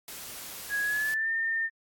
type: noise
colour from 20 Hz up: white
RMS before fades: -41 dBFS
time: 0.08-1.14 s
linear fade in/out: 0 ms
type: tone with pitch glide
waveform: sine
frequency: 1661.2 to 1811.6 Hz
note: G#6 to A#6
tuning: 0 to -50 cents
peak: -26 dBFS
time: 0.69-1.7 s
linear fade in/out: 50 ms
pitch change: +150 cents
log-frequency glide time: 0.83-1.32 s
effects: AAC 64 kbps